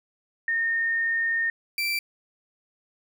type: tone pair in turn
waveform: sine / 30% pulse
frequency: 1832 / 2342 Hz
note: A#6 / D7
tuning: -31 / -5 cents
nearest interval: major third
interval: 426 cents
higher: second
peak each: -22 dBFS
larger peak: neither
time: 0.48-1.5 / 1.78-1.99 s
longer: first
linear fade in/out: 2 ms
effects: none